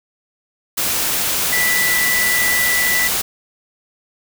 sine tone in noise, 1975.5 Hz, B6, in tune, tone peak -16 dBFS, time 1.52-3.08 s, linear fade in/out 10 ms, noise white, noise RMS -19 dBFS, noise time 0.77-3.22 s, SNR 0 dB, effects none

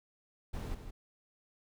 brown noise with echo, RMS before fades -38 dBFS, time 0.53-0.75 s, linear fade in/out 10 ms, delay 160 ms, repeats 1, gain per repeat -8 dB, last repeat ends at 0.91 s, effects none

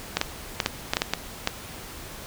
clicks, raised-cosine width 0.2 ms, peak -4 dBFS, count 9, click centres 0.17 / 0.214 / 0.602 / 0.661 / 0.935 / 0.969 / 1.019 / 1.136 / 1.474 s, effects pink hiss -40 dBFS RMS until 2.26 s

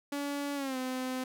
sawtooth tone with pitch glide, 285 to 256.9 Hz, C#4 to C4, +48 to -32 cents, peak -29 dBFS, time 0.12-1.24 s, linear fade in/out 5 ms, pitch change -180 cents, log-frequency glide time 0.55-0.77 s, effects none

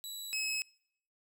20% pulse tone pair in turn, 3929 / 2572 Hz, B7 / E7, -10 / -43 cents, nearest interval perfect fifth, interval 733 cents, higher first, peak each -35 / -28 dBFS, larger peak second, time 0.04-0.33 / 0.33-0.62 s, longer neither, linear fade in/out 0 ms, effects noise-tail reverb RT60 0.7 s tail -26 dB re dry

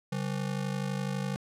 square ring-modulated tone, 164.81 Hz, E3, in tune, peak -28 dBFS, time 0.12-1.36 s, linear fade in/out 0 ms, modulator 26 Hz, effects low-pass 10000 Hz 12 dB/octave

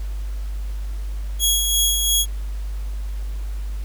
15% pulse tone with tremolo, 3322 Hz, G#7, in tune, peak -8 dBFS, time 1.39-2.26 s, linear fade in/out 50 ms, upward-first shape sine, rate 2.9 Hz, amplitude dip 40%, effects added 50 Hz sine -24 dBFS peak until 3.84 s + pink hiss -47 dBFS RMS until 3.84 s

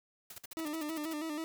white noise with exponential decay, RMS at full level -44 dBFS, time 0.3-0.46 s, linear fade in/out 5 ms, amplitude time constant 33 ms
white noise bursts, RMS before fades -45 dBFS, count 11, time 0.36-1.133 s, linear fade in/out 5 ms, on 23 ms, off 52 ms
40% pulse tone with vibrato, 311.1 Hz, D#4, in tune, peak -35 dBFS, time 0.57-1.44 s, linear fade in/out 0 ms, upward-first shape square, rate 6.2 Hz, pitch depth 68 cents each way
effects none

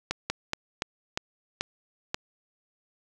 slowing click train, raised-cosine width 0.2 ms, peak -10 dBFS, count 7, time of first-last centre 0.11-2.145 s, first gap 190 ms, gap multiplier 1.23, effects none

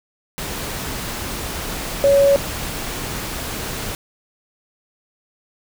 sine tone in noise, 559 Hz, C#5, 14 cents sharp, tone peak -10 dBFS, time 2.04-2.36 s, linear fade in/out 0 ms, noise pink, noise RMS -27 dBFS, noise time 0.38-3.95 s, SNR +14 dB, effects none

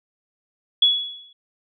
sine tone with exponential decay, 3379 Hz, G#7, 29 cents sharp, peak -10 dBFS, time 0.82-1.33 s, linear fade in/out 5 ms, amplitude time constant 110 ms, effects none

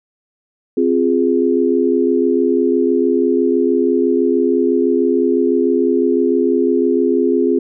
sine chord, F minor, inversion second, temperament equal, 261.6 / 349.2 / 415.3 Hz, C4 / F4 / Ab4, 0 / 0 / 0 cents, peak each -16 dBFS, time 0.77-7.59 s, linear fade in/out 5 ms, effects none

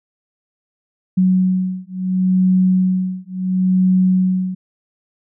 sine beating tone pair, 185 / 185.72 Hz, F#3 / F#3, 0 / +7 cents, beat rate 0.72 Hz, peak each -16 dBFS, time 1.17-4.55 s, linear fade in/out 10 ms, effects none

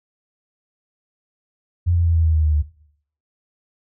sine tone with pitch steps, 87.31 / 85.41 / 83.56 / 81.75 / 79.97 / 78.23 / 76.54 / 74.87 Hz, F2 / F2 / E2 / E2 / D#2 / D#2 / D#2 / D2, 0 / -38 / +24 / -14 / +48 / +10 / -28 / +34 cents, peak -14 dBFS, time 1.86-2.628 s, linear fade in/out 20 ms, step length 96 ms, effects noise-tail reverb RT60 0.6 s tail -17 dB re dry

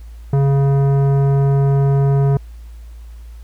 sine tone with tanh clipping, 138.59 Hz, C#3, in tune, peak -13 dBFS, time 0.33-2.37 s, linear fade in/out 2 ms, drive 14 dB, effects added 57 Hz sine -32 dBFS peak until 3.43 s + pink hiss -54 dBFS RMS until 3.43 s

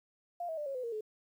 sine tone with pitch steps, 698.5 / 644.2 / 594.2 / 548 / 505.5 / 466.2 / 430 Hz, F5 / E5 / D5 / C#5 / B4 / A#4 / A4, 0 / -40 / +20 / -20 / +40 / 0 / -40 cents, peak -35 dBFS, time 0.4-1.009 s, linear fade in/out 5 ms, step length 87 ms, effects 11-bit

